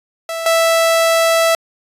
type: tone pair in turn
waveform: sawtooth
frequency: 659.3 / 659.3 Hz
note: E5 / E5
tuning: 0 / 0 cents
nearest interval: unison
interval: 0 cents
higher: neither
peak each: -17 / -7 dBFS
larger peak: second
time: 0.29-0.46 / 0.46-1.55 s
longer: second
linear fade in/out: 2 ms
effects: resampled to 32000 Hz

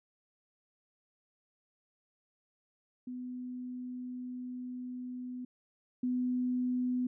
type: tone pair in turn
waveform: sine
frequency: 250 / 250 Hz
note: B3 / B3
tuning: +21 / +21 cents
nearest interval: unison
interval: 0 cents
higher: neither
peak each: -38 / -29 dBFS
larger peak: second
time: 3.07-5.45 / 6.03-7.07 s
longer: first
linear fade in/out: 5 ms
effects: none

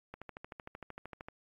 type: click train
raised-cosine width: 0.5 ms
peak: -29 dBFS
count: 16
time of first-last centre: 0.14-1.285 s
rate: 13.1 Hz
effects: AAC 32 kbps

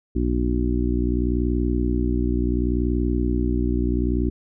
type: harmonic tone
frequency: 60.7 Hz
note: B1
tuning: 29 cents flat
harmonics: 1 / 2 / 3 / 4 / 5 / 6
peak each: -22 / -29 / -33 / -26 / -26 / -29 dBFS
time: 0.15-4.3 s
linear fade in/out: 10 ms
effects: none

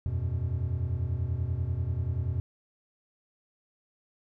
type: chord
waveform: triangle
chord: E suspended second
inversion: none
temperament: just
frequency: 82.41 / 92.71 / 123.61 Hz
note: E2 / F#2 / B2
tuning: 0 / +4 / +2 cents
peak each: -30 dBFS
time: 0.06-2.4 s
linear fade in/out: 0 ms
effects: none

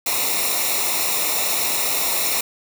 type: noise with comb filter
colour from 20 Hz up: white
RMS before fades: -21 dBFS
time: 0.06-2.41 s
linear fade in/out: 5 ms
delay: 0.63 ms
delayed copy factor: -0.75
effects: none

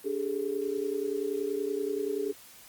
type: tone cluster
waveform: sine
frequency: 288.7 / 401.3 / 431.8 Hz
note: D4 / G4 / A4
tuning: -30 / +41 / -33 cents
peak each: -37 / -31 / -33 dBFS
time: 0.04-2.33 s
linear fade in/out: 20 ms
effects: white hiss -52 dBFS RMS until 2.68 s + Opus 32 kbps

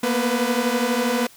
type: tone cluster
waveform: sawtooth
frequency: 231.7 / 244.2 / 500 Hz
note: A#3 / B3 / B4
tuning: -10 / -19 / +21 cents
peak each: -20 dBFS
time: 0.03-1.27 s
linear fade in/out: 5 ms
effects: white hiss -49 dBFS RMS until 1.36 s

